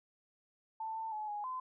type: tone with pitch steps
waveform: sine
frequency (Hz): 886 / 892 / 854 / 830 / 1025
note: A5 / A5 / G#5 / G#5 / C6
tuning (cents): +12 / +23 / +48 / -1 / -36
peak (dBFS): -37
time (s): 0.8-1.6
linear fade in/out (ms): 5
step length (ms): 160
effects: none